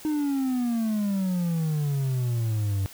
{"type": "exponential sweep", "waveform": "triangle", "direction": "down", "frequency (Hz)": [311.1, 95.4], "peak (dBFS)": -21, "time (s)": [0.05, 2.86], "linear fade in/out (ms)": 0, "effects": ["white hiss -46 dBFS RMS until 2.93 s"]}